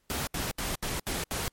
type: noise bursts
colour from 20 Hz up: pink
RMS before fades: -32 dBFS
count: 6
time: 0.1-1.48 s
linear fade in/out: 0 ms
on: 170 ms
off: 72 ms
effects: pink hiss -72 dBFS RMS until 1.52 s + MP3 64 kbps